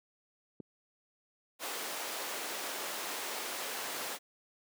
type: click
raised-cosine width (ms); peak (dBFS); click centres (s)
3; -28; 0.602
type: high-pass noise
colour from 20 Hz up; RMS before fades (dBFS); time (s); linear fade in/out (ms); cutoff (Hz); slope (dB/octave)
pink; -39; 1.59-4.19; 50; 450; 12
type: noise with exponential growth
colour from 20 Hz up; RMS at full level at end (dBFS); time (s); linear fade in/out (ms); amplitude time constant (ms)
pink; -45; 3.16-4.08; 0; 200
effects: high-pass 200 Hz 12 dB/octave